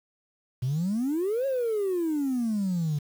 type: exponential two-way sweep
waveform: triangle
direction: up then down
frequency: 120 to 554.4 to 142.8 Hz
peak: -21 dBFS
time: 0.62-2.99 s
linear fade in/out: 10 ms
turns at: 1.46 s
effects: tanh soft clip ceiling -21 dBFS + 8-bit